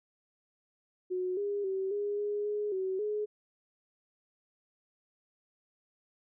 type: tone with pitch steps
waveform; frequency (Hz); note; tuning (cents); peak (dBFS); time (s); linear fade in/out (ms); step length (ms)
sine; 366.4 / 406.4 / 383.2 / 409.9 / 413.5 / 417.1 / 378 / 420.9; F#4 / G#4 / G4 / G#4 / G#4 / G#4 / F#4 / G#4; -17 / -38 / -39 / -23 / -8 / +7 / +37 / +23; -30; 1.1-3.26; 20; 270
effects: none